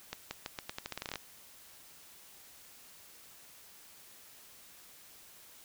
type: accelerating click train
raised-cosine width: 0.2 ms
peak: -20 dBFS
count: 15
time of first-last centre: 0.13-1.157 s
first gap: 180 ms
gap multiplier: 0.84
effects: white hiss -56 dBFS RMS until 5.64 s